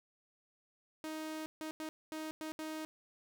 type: tone bursts at uneven times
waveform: sawtooth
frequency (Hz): 313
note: D#4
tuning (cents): +10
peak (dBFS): -36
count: 6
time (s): 1.04-1.46 / 1.61-1.71 / 1.8-1.89 / 2.12-2.31 / 2.41-2.52 / 2.59-2.85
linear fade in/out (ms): 0
effects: none